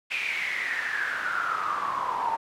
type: noise with band-pass filter sweep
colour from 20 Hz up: pink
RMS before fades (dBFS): -29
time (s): 0.1-2.37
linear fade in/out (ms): 20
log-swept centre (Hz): 2500 to 890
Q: 9.9
effects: none